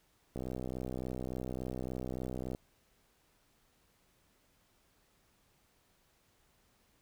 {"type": "click train", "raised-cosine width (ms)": 2, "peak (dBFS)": -26, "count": 140, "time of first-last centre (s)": [0.36, 2.549], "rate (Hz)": 63.5, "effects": ["pink hiss -71 dBFS RMS until 7.01 s"]}